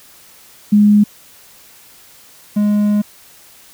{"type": "tone pair in turn", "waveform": ["sine", "triangle"], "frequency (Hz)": [207.7, 207.7], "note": ["G#3", "G#3"], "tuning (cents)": [0, 0], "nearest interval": "unison", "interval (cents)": 0, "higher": "neither", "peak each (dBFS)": [-6, -9], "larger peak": "first", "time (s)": [[0.72, 1.04], [2.56, 3.02]], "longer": "second", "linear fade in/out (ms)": 10, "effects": ["white hiss -44 dBFS RMS until 3.73 s"]}